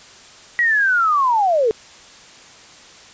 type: linear sweep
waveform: sine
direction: down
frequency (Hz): 1940 to 420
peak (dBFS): -13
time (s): 0.59-1.71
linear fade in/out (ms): 0
effects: white hiss -43 dBFS RMS until 3.13 s + resampled to 16000 Hz